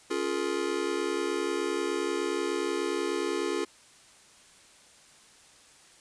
square chord, Bb minor seventh, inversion first, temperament just, 279.7 / 349.6 / 419.5 / 466.2 Hz, Db4 / F4 / Ab4 / Bb4, +16 / +2 / +17 / 0 cents, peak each -37 / -32 / -33 / -38 dBFS, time 0.1-3.65 s, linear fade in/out 10 ms, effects white hiss -56 dBFS RMS until 6 s + resampled to 22050 Hz

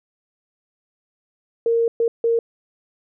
sine tone bursts at uneven times, 462.5 Hz, A#4, 14 cents flat, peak -15 dBFS, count 3, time 1.66-1.88 / 2-2.08 / 2.24-2.39 s, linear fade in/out 2 ms, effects none

